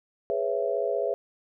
sine chord, C# minor seventh, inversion second, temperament just, 415.8 / 498.9 / 554.4 / 665.2 Hz, G#4 / B4 / C#5 / E5, +2 / +17 / 0 / +16 cents, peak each -30 dBFS, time 0.3-1.14 s, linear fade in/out 0 ms, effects none

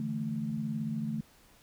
sine chord, D suspended second, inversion none, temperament just, 146.83 / 165.19 / 220.2 Hz, D3 / E3 / A3, 0 / +4 / +2 cents, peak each -37 / -39 / -33 dBFS, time 0-1.21 s, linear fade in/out 2 ms, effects pink hiss -61 dBFS RMS until 1.62 s

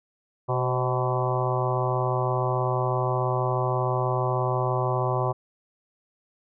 harmonic tone with a mistuned harmonic, 126.2 Hz, B2, 38 cents sharp, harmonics 1 / 3 / 4 / 5 / 6 / 7 / 8 / 9, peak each -26 / -30 / -32 / -31 / -32 / -34 / -31 / -34 dBFS, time 0.48-5.33 s, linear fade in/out 20 ms, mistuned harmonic 4, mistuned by +62 cents, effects none

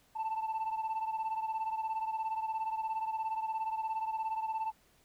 sine beating tone pair, 880 / 897 Hz, A5 / A5, 0 / +33 cents, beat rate 17 Hz, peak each -32 / -36 dBFS, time 0.15-4.72 s, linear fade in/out 20 ms, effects tanh soft clip ceiling -30 dBFS + pink hiss -67 dBFS RMS until 5.04 s

